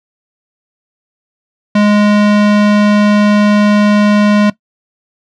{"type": "tone", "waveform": "square", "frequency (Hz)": 207.7, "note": "G#3", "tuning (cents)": 0, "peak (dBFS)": -7, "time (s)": [1.75, 4.5], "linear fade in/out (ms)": 5, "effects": ["noise-tail reverb RT60 0.1 s tail -18 dB re dry", "low-pass 4000 Hz 12 dB/octave"]}